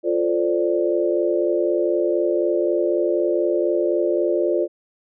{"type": "chord", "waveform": "sine", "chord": "D minor seventh", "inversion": "first", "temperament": "equal", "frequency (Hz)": [349.2, 440, 523.3, 587.3], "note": ["F4", "A4", "C5", "D5"], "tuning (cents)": [0, 0, 0, 0], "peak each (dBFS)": [-20, -25, -25, -23], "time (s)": [0.03, 4.68], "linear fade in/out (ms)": 50, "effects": []}